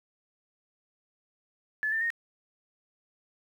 sine tone with pitch steps, 1726 / 1787.9 / 1852 Hz, A6 / A6 / A#6, -34 / +27 / -12 cents, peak -26 dBFS, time 1.83-2.103 s, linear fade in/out 0 ms, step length 91 ms, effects 10-bit

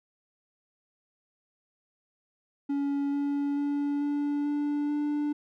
triangle tone with pitch steps, 282 / 284.5 / 286.9 / 289.4 / 291.9 / 294.5 Hz, C#4 / C#4 / D4 / D4 / D4 / D4, +30 / +45 / -40 / -25 / -10 / +5 cents, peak -24 dBFS, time 2.69-5.33 s, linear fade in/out 10 ms, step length 440 ms, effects none

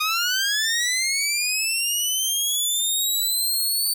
15% pulse linear sweep, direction up, 1225 to 4557 Hz, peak -14 dBFS, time 0-3.94 s, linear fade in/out 10 ms, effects none

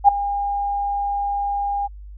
sine tone with ADSR envelope, 808 Hz, G#5, 48 cents flat, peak -4 dBFS, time 0.04-1.88 s, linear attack 44 ms, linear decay 7 ms, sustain -16 dB, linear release 25 ms, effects added 50 Hz sine -35 dBFS peak until 2.17 s

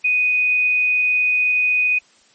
sine tone, 2489 Hz, D#7, in tune, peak -14 dBFS, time 0.04-1.99 s, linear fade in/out 10 ms, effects white hiss -54 dBFS RMS until 2.34 s + MP3 32 kbps

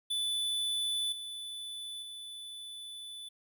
square tone with level steps, 3486 Hz, A7, 17 cents flat, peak -31 / -40 / -43 dBFS, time 0.1-3.29 s, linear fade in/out 10 ms, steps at 1.12 / 2.02 s, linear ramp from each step 5 ms, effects none

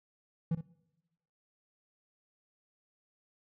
triangle tone with echo, 164.81 Hz, E3, in tune, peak -25 dBFS, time 0.51-0.55 s, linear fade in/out 5 ms, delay 61 ms, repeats 1, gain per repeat -10 dB, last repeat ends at 0.611 s, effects noise-tail reverb RT60 1.0 s tail -22 dB re dry

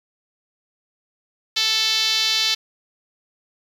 5% pulse tone with band-pass filter, 440 Hz, A4, in tune, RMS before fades -20 dBFS, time 1.56-2.55 s, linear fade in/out 10 ms, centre 4100 Hz, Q 1.9, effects 7-bit

